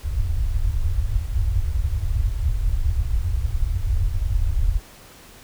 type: low-pass noise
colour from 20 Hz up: pink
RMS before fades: -21 dBFS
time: 0.03-4.8 s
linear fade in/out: 20 ms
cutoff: 100 Hz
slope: 48 dB/octave
effects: pink hiss -46 dBFS RMS until 5.43 s